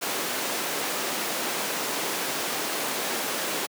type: high-pass noise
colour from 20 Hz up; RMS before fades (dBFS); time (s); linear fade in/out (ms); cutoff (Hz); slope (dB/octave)
pink; -29; 0.01-3.67; 20; 300; 12
effects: high-pass 150 Hz 12 dB/octave